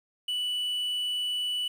triangle tone with quantisation, 2964 Hz, F#7, 2 cents sharp, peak -26 dBFS, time 0.28-1.68 s, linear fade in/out 5 ms, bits 9, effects none

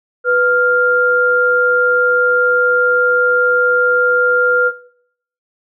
sine tone pair together, 494 / 1399 Hz, B4 / F6, 0 / +3 cents, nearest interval octave + tritone, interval 1803 cents, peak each -13 dBFS, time 0.24-4.72 s, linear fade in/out 50 ms, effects noise-tail reverb RT60 0.7 s tail -17 dB re dry

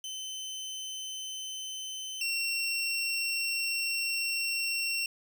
25% pulse tone pair in turn, 3060 / 2726 Hz, G7 / F7, -42 / -43 cents, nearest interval major second, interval 201 cents, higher first, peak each -33 / -25 dBFS, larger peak second, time 0.04-2.21 / 2.21-5.06 s, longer second, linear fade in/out 2 ms, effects none

